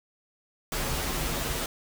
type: noise with comb filter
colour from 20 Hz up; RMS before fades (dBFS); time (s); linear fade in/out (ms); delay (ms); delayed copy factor
pink; -30; 0.72-1.66; 2; 9.9; -0.8
effects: none